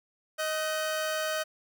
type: tone pair together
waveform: sawtooth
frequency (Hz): 626 / 1520.2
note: D#5 / F#6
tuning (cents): +10 / +46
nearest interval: octave + minor third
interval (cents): 1536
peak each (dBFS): -26 / -31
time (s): 0.38-1.44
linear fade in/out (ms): 20
effects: none